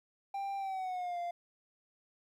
triangle tone with pitch glide, 790 to 695.7 Hz, G5 to F5, +13 to -7 cents, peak -33 dBFS, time 0.34-1.31 s, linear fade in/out 5 ms, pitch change -220 cents, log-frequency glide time 0.57-1.19 s, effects 12-bit

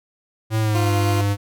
square tone with pitch glide, 110.1 to 100.96 Hz, A2 to G#2, +2 to -48 cents, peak -18 dBFS, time 0.5-1.37 s, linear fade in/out 50 ms, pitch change -150 cents, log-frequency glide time 0.6-0.92 s
20% pulse tone, 349.2 Hz, F4, in tune, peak -18 dBFS, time 0.75-1.21 s, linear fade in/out 0 ms
effects none

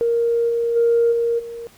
sine tone with level steps, 467.3 Hz, A#4, 4 cents sharp, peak -15 / -17 / -12 / -16 / -29 dBFS, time 0.01-1.67 s, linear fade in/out 0 ms, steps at 0.48 / 0.75 / 1.11 / 1.38 s, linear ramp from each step 20 ms, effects tanh soft clip ceiling -8 dBFS + pink hiss -50 dBFS RMS until 1.77 s

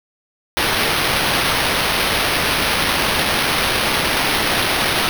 white noise with sample-and-hold, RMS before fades -18 dBFS, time 0.57-5.09 s, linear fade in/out 0 ms, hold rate 7350 Hz, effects none

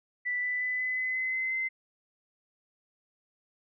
sine tone with pitch steps, 1975.5 / 1988.1 / 2001 / 2014 / 2026 / 2039 / 2052 / 2065 Hz, B6 / B6 / B6 / B6 / B6 / C7 / C7 / C7, 0 / +11 / +22 / +33 / +44 / -45 / -34 / -23 cents, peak -28 dBFS, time 0.25-1.69 s, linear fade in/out 20 ms, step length 180 ms, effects none

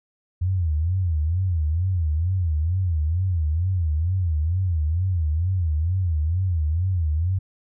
sine tone with vibrato, 84.6 Hz, E2, 45 cents sharp, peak -19 dBFS, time 0.41-7.39 s, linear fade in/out 10 ms, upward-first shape sine, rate 2.2 Hz, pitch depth 200 cents each way, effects none

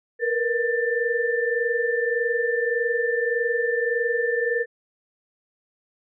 sine tone cluster, 462.8 / 484.5 / 1777 Hz, A#4 / B4 / A6, -13 / -33 / +17 cents, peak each -25 dBFS, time 0.19-4.66 s, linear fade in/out 50 ms, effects none

